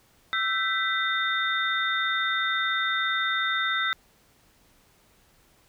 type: tone cluster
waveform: sine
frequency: 1327 / 1545 / 1987 / 3637 Hz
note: E6 / G6 / B6 / A#7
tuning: +11 / -26 / +10 / -43 cents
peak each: -29 dBFS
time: 0.33-3.93 s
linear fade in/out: 0 ms
effects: pink hiss -61 dBFS RMS until 5.68 s